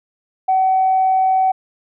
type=tone; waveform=sine; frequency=757 Hz; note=F#5; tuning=39 cents sharp; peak=-11 dBFS; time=0.48-1.52 s; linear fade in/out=10 ms; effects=tanh soft clip ceiling -7 dBFS